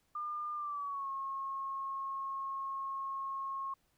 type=tone with pitch glide; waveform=sine; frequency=1204 to 1085.1 Hz; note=D6 to C#6; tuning=+43 to -37 cents; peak=-36 dBFS; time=0.15-3.74 s; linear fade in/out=5 ms; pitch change=-180 cents; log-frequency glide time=0.55-1.1 s; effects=pink hiss -75 dBFS RMS until 3.97 s